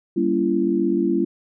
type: chord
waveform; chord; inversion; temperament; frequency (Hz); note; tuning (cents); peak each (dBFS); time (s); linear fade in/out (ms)
sine; G diminished seventh; none; just; 196 / 235.2 / 282.2 / 338.7; G3 / Bb3 / Db4 / Fb4; 0 / +16 / +31 / +47; -24 / -25 / -24 / -20; 0.16-1.25; 10
effects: none